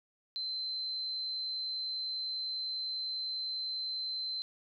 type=tone; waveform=sine; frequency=4085 Hz; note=C8; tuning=42 cents flat; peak=-34 dBFS; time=0.36-4.42 s; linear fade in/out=0 ms; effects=none